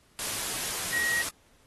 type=tone in noise; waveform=sine; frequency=1895 Hz; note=A#6; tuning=28 cents sharp; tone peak=-27 dBFS; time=0.93-1.22 s; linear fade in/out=2 ms; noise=white; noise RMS=-32 dBFS; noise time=0.19-1.29 s; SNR=+2 dB; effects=pink hiss -63 dBFS RMS until 1.66 s + AAC 32 kbps